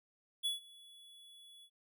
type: tone with ADSR envelope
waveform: square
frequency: 3400 Hz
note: G#7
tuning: 40 cents sharp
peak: -32 dBFS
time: 0.43-1.7 s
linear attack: 27 ms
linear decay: 140 ms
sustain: -24 dB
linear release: 66 ms
effects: none